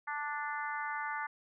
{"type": "harmonic tone", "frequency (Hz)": 293.7, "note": "D4", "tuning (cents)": 0, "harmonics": [3, 4, 5, 6, 7], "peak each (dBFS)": [-39, -41, -41, -42, -45], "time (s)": [0.07, 1.27], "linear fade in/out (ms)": 10, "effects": []}